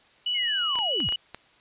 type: tone with vibrato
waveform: sine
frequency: 2927 Hz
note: F#7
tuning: 19 cents flat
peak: -24 dBFS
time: 0.26-1.16 s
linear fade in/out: 5 ms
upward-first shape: square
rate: 4.6 Hz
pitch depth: 12 cents each way
type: linear sweep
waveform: sine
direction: down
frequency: 2217 to 33 Hz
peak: -30 dBFS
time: 0.34-1.1 s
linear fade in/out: 20 ms
type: clicks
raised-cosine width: 0.3 ms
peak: -20 dBFS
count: 6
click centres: 0.756 / 0.788 / 1.003 / 1.089 / 1.124 / 1.346 s
effects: white hiss -58 dBFS RMS until 1.6 s + resampled to 8000 Hz